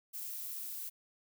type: noise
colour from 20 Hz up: violet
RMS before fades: -42 dBFS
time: 0.13-0.9 s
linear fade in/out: 20 ms
effects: none